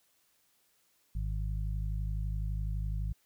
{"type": "harmonic tone", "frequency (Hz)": 51.91, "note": "G#1", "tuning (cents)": 0, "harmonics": [1, 2, 3], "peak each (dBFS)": [-32, -38, -42], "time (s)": [1.15, 3.13], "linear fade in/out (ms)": 5, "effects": ["white hiss -71 dBFS RMS until 3.25 s"]}